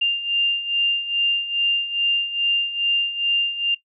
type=beating tone pair; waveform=sine; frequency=2794 / 2796.4 Hz; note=F7 / F7; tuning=0 / +2 cents; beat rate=2.4 Hz; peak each=-24 / -19 dBFS; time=0.01-3.75 s; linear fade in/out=10 ms; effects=noise-tail reverb RT60 0.1 s tail -17 dB re dry